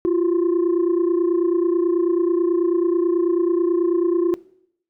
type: tone pair together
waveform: sine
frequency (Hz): 340.8 / 370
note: F4 / F#4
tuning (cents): -42 / 0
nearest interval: minor second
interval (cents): 142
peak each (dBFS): -16 / -18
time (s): 0.05-4.34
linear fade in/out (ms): 0
effects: noise-tail reverb RT60 0.7 s tail -21 dB re dry + tanh soft clip ceiling -13 dBFS